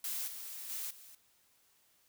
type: noise with level steps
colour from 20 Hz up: blue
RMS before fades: -38 / -45 / -40 / -55 dBFS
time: 0.04-1.15 s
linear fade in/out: 2 ms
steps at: 0.27 / 0.69 / 0.9 s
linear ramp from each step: 10 ms
effects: white hiss -70 dBFS RMS until 2.08 s